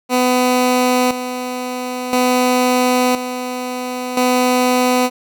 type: tone with tremolo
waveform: 15% pulse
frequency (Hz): 250.8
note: B3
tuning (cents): +27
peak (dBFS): -6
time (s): 0.09-5.1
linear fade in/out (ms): 50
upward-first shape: square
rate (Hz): 0.49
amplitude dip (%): 65
effects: none